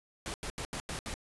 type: noise bursts at uneven times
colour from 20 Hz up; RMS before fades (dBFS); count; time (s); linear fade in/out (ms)
pink; -38; 6; 0.26-0.34 / 0.43-0.5 / 0.58-0.65 / 0.73-0.8 / 0.89-0.99 / 1.06-1.14; 0
effects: resampled to 24000 Hz